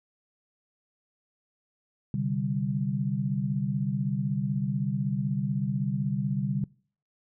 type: chord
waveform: sine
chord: C suspended second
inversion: none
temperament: equal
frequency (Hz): 130.81 / 146.83 / 196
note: C3 / D3 / G3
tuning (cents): 0 / 0 / 0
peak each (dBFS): -30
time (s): 2.14-6.64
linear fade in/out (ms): 2
effects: noise-tail reverb RT60 0.5 s tail -25 dB re dry